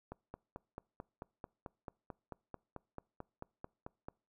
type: click train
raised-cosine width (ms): 1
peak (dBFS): -30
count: 19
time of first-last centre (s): 0.12-4.085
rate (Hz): 4.54
effects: noise-tail reverb RT60 0.4 s tail -26 dB re dry